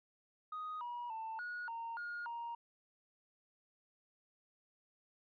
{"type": "tone with pitch steps", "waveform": "sine", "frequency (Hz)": [1247, 962, 890, 1452, 921, 1427, 937], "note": ["D#6", "B5", "A5", "F#6", "A#5", "F6", "A#5"], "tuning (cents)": [3, -46, 20, -33, -21, 37, 9], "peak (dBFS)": -39, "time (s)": [0.52, 2.55], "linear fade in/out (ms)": 5, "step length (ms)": 290, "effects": ["tanh soft clip ceiling -38 dBFS"]}